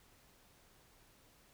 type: silence
effects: pink hiss -66 dBFS RMS until 1.53 s